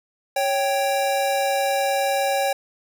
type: tone pair together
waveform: square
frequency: 554.4 / 784 Hz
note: C#5 / G5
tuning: 0 / 0 cents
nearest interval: tritone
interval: 600 cents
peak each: -23 dBFS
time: 0.36-2.53 s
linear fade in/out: 5 ms
effects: none